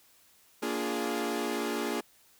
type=chord; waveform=sawtooth; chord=Bb dominant seventh; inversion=none; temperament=equal with one note detuned; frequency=233.1 / 290 / 349.2 / 415.3 Hz; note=Bb3 / D4 / F4 / Ab4; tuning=0 / -22 / 0 / 0 cents; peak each=-32 / -32 / -32 / -31 dBFS; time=0.62-2.01 s; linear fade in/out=10 ms; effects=white hiss -62 dBFS RMS until 2.39 s